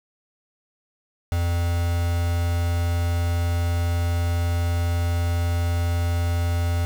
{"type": "tone with quantisation", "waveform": "triangle", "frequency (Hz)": 86, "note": "F2", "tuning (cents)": -26, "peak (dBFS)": -18, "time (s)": [1.32, 6.85], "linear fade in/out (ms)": 0, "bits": 5, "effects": []}